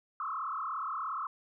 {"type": "tone with frequency modulation", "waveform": "sine", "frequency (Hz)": 1200, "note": "D6", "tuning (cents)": 37, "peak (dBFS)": -33, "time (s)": [0.2, 1.27], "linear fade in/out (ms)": 2, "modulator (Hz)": 37, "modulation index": 3.9, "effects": []}